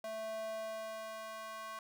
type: tone with high-pass filter sweep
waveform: square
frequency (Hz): 220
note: A3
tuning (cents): 0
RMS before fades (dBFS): -43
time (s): 0.04-1.79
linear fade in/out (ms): 2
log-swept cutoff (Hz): 570 to 1000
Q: 3.5
effects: none